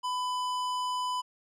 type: tone with hard clipping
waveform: sine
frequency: 1000 Hz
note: B5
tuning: 21 cents sharp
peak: -31 dBFS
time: 0.03-1.22 s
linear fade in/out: 20 ms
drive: 14 dB
effects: none